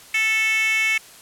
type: tone with high-pass filter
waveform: 10% pulse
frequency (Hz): 440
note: A4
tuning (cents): 0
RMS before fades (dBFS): -20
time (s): 0.14-0.98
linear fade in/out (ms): 5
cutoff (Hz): 2300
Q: 6.5
effects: white hiss -45 dBFS RMS until 1.21 s + low-pass 12000 Hz 12 dB/octave

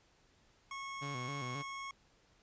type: tone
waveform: 25% pulse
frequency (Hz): 1096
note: C#6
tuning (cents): -20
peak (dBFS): -38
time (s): 0.71-1.91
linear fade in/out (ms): 2
type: tone with vibrato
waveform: sawtooth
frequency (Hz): 133.3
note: C3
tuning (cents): +33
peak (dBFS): -37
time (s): 1.01-1.63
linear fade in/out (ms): 20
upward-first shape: square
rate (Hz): 3.7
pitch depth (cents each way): 110
effects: pink hiss -69 dBFS RMS until 2.42 s + resampled to 16000 Hz

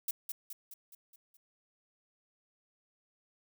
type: noise with echo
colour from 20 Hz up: violet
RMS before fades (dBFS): -33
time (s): 0.08-0.11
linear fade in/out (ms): 5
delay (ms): 210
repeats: 6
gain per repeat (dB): -5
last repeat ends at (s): 1.37
effects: none

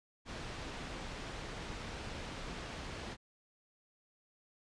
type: low-pass noise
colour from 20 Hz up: pink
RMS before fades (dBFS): -44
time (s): 0.25-3.17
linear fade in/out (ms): 50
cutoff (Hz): 4700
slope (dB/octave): 12
effects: resampled to 22050 Hz

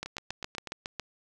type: two click trains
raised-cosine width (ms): 0.2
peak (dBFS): -17 / -21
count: 8 / 6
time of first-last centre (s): 0.03-0.997 / 0.06-0.673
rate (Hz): 7.24 / 8.16
effects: none

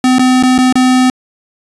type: tone with dropouts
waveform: square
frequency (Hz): 255.1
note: C4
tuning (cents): -44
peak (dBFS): -7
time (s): 0.04-1.1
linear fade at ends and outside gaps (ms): 2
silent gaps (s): 0.185-0.193 / 0.427-0.434 / 0.58-0.586 / 0.726-0.755
effects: resampled to 24000 Hz

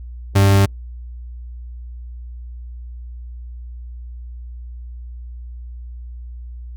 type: tone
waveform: 40% pulse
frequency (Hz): 98.5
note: G2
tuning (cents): +9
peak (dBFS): -9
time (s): 0.35-0.66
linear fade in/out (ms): 10
effects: added 60 Hz sine -30 dBFS peak until 6.76 s + Opus 48 kbps

